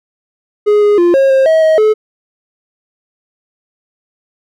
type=tone with pitch steps; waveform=triangle; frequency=417.2 / 413.9 / 347.9 / 541 / 533 / 640 / 633 / 430.6 Hz; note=G#4 / G#4 / F4 / C#5 / C5 / D#5 / D#5 / A4; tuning=+8 / -6 / -7 / -42 / +32 / +49 / +30 / -37 cents; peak=-4 dBFS; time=0.66-1.94 s; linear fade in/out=20 ms; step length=160 ms; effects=none